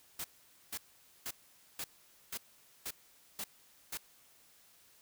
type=noise bursts; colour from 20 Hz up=white; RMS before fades=-40 dBFS; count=8; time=0.19-3.974 s; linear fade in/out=5 ms; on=53 ms; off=480 ms; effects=white hiss -64 dBFS RMS until 5.01 s